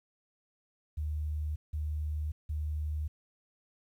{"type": "tone bursts", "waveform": "sine", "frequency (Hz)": 76, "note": "D#2", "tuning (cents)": -40, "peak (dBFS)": -31, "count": 3, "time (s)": [0.97, 3.08], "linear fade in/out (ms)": 10, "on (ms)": 590, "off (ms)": 170, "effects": ["11-bit"]}